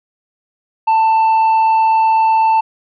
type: tone with tanh clipping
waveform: triangle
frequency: 888 Hz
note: A5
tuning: 16 cents sharp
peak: -10 dBFS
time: 0.87-2.61 s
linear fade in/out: 10 ms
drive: 8 dB
effects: none